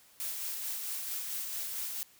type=noise with tremolo; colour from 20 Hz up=blue; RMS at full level=-36 dBFS; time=0.2-2.03 s; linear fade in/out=0 ms; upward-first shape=sine; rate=4.5 Hz; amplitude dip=30%; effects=white hiss -61 dBFS RMS until 2.19 s